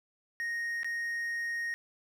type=tone with dropouts; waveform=triangle; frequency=1864.7 Hz; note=A#6; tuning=in tune; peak=-30 dBFS; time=0.4-1.74 s; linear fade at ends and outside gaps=0 ms; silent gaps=0.832-0.845 s; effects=none